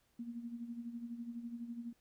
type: tone with tremolo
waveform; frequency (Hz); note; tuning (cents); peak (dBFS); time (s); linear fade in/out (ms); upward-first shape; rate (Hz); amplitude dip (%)
sine; 235.5; A#3; +18; -39; 0.19-1.93; 5; sine; 12; 65
effects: pink hiss -75 dBFS RMS until 2 s